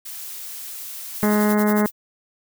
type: noise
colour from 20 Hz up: blue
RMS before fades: -34 dBFS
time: 0.05-1.53 s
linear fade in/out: 10 ms
type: noise with tremolo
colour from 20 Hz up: violet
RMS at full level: -28 dBFS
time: 1.13-1.92 s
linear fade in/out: 50 ms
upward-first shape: sine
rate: 11 Hz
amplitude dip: 90%
type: harmonic tone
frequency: 210 Hz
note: G#3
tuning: 19 cents sharp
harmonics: 1 / 2 / 3 / 4 / 5 / 6 / 7 / 8 / 9 / 10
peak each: -17 / -23 / -27 / -29 / -31 / -33 / -34 / -35 / -36 / -37 dBFS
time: 1.23-1.86 s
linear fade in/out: 0 ms
effects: none